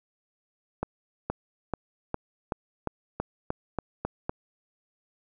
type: accelerating click train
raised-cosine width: 1 ms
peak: -14 dBFS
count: 11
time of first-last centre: 0.83-4.295 s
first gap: 470 ms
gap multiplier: 0.93
effects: none